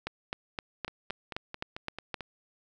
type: two click trains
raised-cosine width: 0.3 ms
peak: -22 / -17 dBFS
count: 7 / 9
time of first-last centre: 0.88-2.207 / 0.07-2.143 s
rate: 4.52 / 3.86 Hz
effects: none